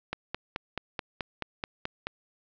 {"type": "click train", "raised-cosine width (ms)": 0.3, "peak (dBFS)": -15, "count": 10, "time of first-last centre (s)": [0.13, 2.07], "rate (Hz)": 4.64, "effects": ["low-pass 5000 Hz 12 dB/octave"]}